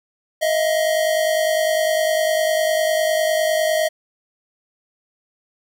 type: tone pair together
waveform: square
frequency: 630 / 679.9 Hz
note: D#5 / F5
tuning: +21 / -47 cents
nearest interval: minor second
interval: 132 cents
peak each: -18 / -24 dBFS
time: 0.41-3.89 s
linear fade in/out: 20 ms
effects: none